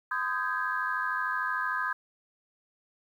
sine chord, Ab major seventh, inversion first, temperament equal with one note detuned, 1020.8 / 1244.5 / 1568 / 1661.2 Hz, C6 / Eb6 / G6 / Ab6, -43 / 0 / 0 / 0 cents, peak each -33 dBFS, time 0.11-1.93 s, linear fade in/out 5 ms, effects tanh soft clip ceiling -17 dBFS + 10-bit

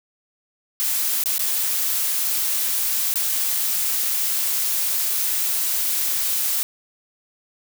blue noise with dropouts, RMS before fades -22 dBFS, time 0.8-6.63 s, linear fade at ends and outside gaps 0 ms, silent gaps 1.237-1.258 / 1.381-1.393 / 3.14-3.157 s, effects none

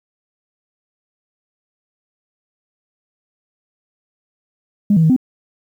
sine tone with pitch steps, 204.9 / 162.7 / 158.9 / 256.7 Hz, G#3 / E3 / D#3 / C4, -23 / -22 / +37 / -33 cents, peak -8 dBFS, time 4.9-5.164 s, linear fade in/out 5 ms, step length 66 ms, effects tanh soft clip ceiling -4 dBFS + 8-bit

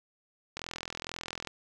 click train, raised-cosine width 0.2 ms, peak -19 dBFS, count 39, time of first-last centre 0.57-1.473 s, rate 42.1 Hz, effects none

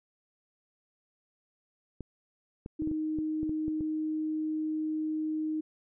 clicks, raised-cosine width 3 ms, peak -26 dBFS, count 10, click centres 2.007 / 2.661 / 2.821 / 2.874 / 2.914 / 3.187 / 3.431 / 3.494 / 3.681 / 3.808 s
sine tone, 311.1 Hz, D#4, in tune, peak -29 dBFS, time 2.79-5.61 s, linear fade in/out 10 ms
effects none

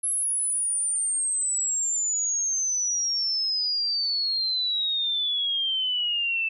sine exponential sweep, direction down, 11020 to 2637 Hz, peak -23 dBFS, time 0.03-6.49 s, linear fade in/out 10 ms, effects none

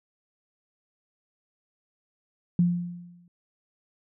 sine tone with exponential decay, 174.8 Hz, F3, 2 cents sharp, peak -16 dBFS, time 2.59-3.28 s, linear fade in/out 2 ms, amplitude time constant 150 ms, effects none

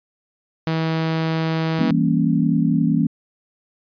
sawtooth tone, 161.4 Hz, E3, 36 cents flat, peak -15 dBFS, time 0.67-1.91 s, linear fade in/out 0 ms
sine chord, E diminished seventh, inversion none, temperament equal, 164.81 / 196 / 233.1 / 277.2 Hz, E3 / G3 / Bb3 / Db4, 0 / 0 / 0 / 0 cents, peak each -19 / -23 / -20 / -21 dBFS, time 1.79-3.07 s, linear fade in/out 5 ms
effects resampled to 11025 Hz

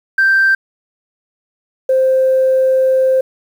sine tone pair in turn, 1568 / 523.3 Hz, G6 / C5, 0 / 0 cents, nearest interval octave + perfect fifth, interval 1900 cents, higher first, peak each -7 / -8 dBFS, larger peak first, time 0.18-0.55 / 1.89-3.21 s, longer second, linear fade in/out 5 ms, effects tanh soft clip ceiling -5 dBFS + 7-bit

